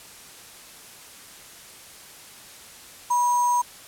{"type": "tone with sample-and-hold", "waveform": "sine", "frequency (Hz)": 975, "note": "B5", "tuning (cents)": -23, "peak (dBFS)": -18, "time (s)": [3.1, 3.62], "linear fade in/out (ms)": 10, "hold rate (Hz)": 7350, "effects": ["white hiss -45 dBFS RMS until 3.87 s", "low-pass 12000 Hz 12 dB/octave"]}